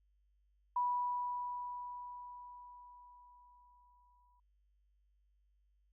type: tone with exponential decay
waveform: sine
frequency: 981 Hz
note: B5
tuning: 12 cents flat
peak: -30 dBFS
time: 0.76-4.4 s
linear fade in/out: 5 ms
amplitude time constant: 790 ms
effects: added 50 Hz sine -70 dBFS peak until 5.92 s